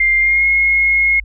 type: tone with pitch glide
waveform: sine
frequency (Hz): 2100 to 2159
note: C7 to C#7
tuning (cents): +6 to -46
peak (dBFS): -10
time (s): 0-1.2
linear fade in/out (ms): 5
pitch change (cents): +48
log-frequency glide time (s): 0.18-0.46
effects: added 50 Hz sine -29 dBFS peak until 1.24 s